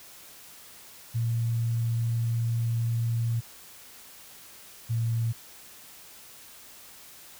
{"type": "tone pair in turn", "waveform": "sine", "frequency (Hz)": [116, 115.07], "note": ["A#2", "A#2"], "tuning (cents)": [-8, -22], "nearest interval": "unison", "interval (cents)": 14, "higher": "first", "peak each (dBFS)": -24, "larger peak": "neither", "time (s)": [[1.14, 3.41], [4.89, 5.33]], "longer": "first", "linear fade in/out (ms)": 20, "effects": ["white hiss -49 dBFS RMS until 7.39 s"]}